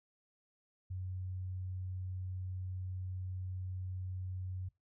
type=tone; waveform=sine; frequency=92.5 Hz; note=F#2; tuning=in tune; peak=-38 dBFS; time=0.9-4.69 s; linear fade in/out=10 ms; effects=noise-tail reverb RT60 0.2 s tail -21 dB re dry